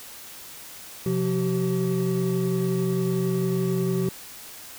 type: tone cluster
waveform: triangle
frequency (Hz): 130.8 / 177.4 / 381.3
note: C3 / F3 / G4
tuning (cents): 0 / +27 / -48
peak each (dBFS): -26 / -23 / -24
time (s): 1.06-4.09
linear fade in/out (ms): 2
effects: white hiss -42 dBFS RMS until 4.78 s